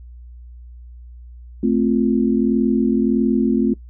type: chord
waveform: sine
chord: F major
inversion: first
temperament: equal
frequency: 220 / 261.6 / 349.2 Hz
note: A3 / C4 / F4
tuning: 0 / 0 / 0 cents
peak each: -17 / -18 / -21 dBFS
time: 1.63-3.74 s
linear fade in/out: 5 ms
effects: noise-tail reverb RT60 0.1 s tail -20 dB re dry + added 60 Hz sine -36 dBFS peak until 3.89 s